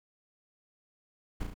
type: noise with echo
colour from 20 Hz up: brown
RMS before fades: -32 dBFS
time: 1.4-1.44 s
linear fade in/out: 10 ms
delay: 34 ms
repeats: 3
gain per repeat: -4 dB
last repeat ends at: 1.542 s
effects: none